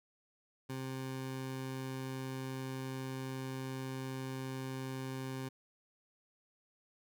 20% pulse tone, 131.8 Hz, C3, 13 cents sharp, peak -34 dBFS, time 0.69-5.49 s, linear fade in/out 10 ms, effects none

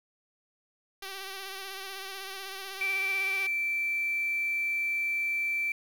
5% pulse tone with vibrato, 387.1 Hz, G4, 22 cents flat, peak -26 dBFS, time 1.02-3.47 s, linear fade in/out 5 ms, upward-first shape sine, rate 16 Hz, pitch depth 37 cents each way
sine tone, 2336 Hz, D7, 10 cents flat, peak -27 dBFS, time 2.81-5.72 s, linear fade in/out 2 ms
effects 8-bit

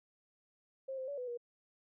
sine tone with pitch steps, 533 / 521 / 569 / 498.7 / 478.5 Hz, C5 / C5 / C#5 / B4 / A#4, +32 / -7 / +45 / +17 / +45 cents, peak -38 dBFS, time 0.88-1.375 s, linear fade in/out 10 ms, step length 99 ms, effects none

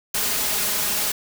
white noise with comb filter, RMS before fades -23 dBFS, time 0.14-1.12 s, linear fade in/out 5 ms, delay 4.8 ms, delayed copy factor +0.6, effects none

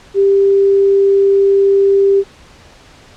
sine tone, 394.5 Hz, G4, 11 cents sharp, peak -7 dBFS, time 0.14-2.24 s, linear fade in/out 50 ms, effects pink hiss -42 dBFS RMS until 3.16 s + low-pass 6000 Hz 12 dB/octave

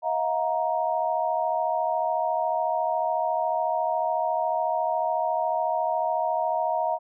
sine tone cluster, 640 / 714 / 936 Hz, D#5 / F5 / A#5, +49 / +38 / +7 cents, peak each -27 dBFS, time 0.02-6.99 s, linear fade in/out 50 ms, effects none

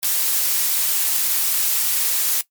blue noise, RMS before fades -19 dBFS, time 0.03-2.41 s, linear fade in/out 0 ms, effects noise-tail reverb RT60 0.1 s tail -18 dB re dry + MP3 96 kbps

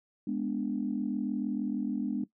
sine chord, G# diminished, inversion none, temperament equal, 207.7 / 246.9 / 293.7 Hz, G#3 / B3 / D4, 0 / 0 / 0 cents, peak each -33 dBFS, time 0.27-2.24 s, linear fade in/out 5 ms, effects noise-tail reverb RT60 0.1 s tail -17 dB re dry + tanh soft clip ceiling -19 dBFS

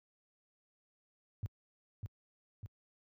sine tone with echo, 102.6 Hz, G#2, 21 cents flat, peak -33 dBFS, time 1.43-1.46 s, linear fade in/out 0 ms, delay 600 ms, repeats 2, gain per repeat -4 dB, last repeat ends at 2.66 s, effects high-pass 60 Hz 12 dB/octave

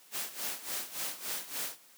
white noise with tremolo, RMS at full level -35 dBFS, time 0.11-1.78 s, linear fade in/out 50 ms, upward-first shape sine, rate 3.5 Hz, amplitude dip 80%, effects white hiss -59 dBFS RMS until 1.97 s + high-pass 200 Hz 12 dB/octave

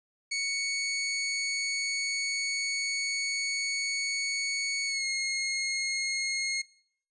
20% pulse tone with pitch glide, 2224 to 2153 Hz, C#7 to C7, +5 to +49 cents, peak -24 dBFS, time 0.31-6.62 s, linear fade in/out 10 ms, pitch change -56 cents, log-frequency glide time 4.86-5.05 s, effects noise-tail reverb RT60 0.6 s tail -21 dB re dry + resampled to 22050 Hz

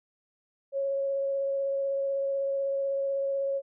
sine tone with vibrato, 550 Hz, C#5, 14 cents flat, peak -26 dBFS, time 0.72-3.62 s, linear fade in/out 50 ms, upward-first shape sine, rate 16 Hz, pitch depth 10 cents each way, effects none

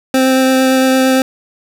25% pulse tone with vibrato, 261.6 Hz, C4, in tune, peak -5 dBFS, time 0.14-1.22 s, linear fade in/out 2 ms, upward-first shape triangle, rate 8.8 Hz, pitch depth 11 cents each way, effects none

